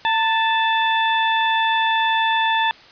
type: harmonic tone with a mistuned harmonic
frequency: 878 Hz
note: A5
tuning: 4 cents flat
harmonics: 1 / 2 / 3 / 4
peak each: -18 / -22 / -27 / -25 dBFS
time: 0.05-2.71 s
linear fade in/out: 0 ms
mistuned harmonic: 1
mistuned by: +46 cents
effects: white hiss -45 dBFS RMS until 2.91 s + resampled to 11025 Hz